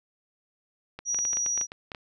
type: clicks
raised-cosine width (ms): 0.3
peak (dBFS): -22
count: 12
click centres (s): 0.99 / 1.146 / 1.189 / 1.251 / 1.332 / 1.371 / 1.463 / 1.576 / 1.613 / 1.719 / 1.918 / 1.948
type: tone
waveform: sine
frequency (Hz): 5790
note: F#8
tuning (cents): -38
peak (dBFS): -25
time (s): 1.05-1.67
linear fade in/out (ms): 50
effects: none